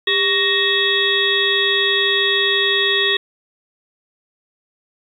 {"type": "harmonic tone with a mistuned harmonic", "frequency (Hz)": 374.1, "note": "F#4", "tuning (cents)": 19, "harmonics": [1, 3, 5, 7, 9, 10], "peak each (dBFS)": [-22, -29, -19, -26, -19, -21], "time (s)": [0.07, 3.17], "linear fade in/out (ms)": 5, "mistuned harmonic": 1, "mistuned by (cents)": 110, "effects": ["8-bit"]}